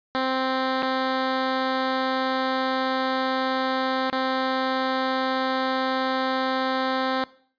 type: tone with dropouts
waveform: 10% pulse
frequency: 261.6 Hz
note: C4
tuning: in tune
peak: -14 dBFS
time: 0.15-7.24 s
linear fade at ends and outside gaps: 0 ms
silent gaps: 0.823-0.829 / 4.099-4.127 s
effects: noise-tail reverb RT60 0.5 s tail -20 dB re dry + resampled to 11025 Hz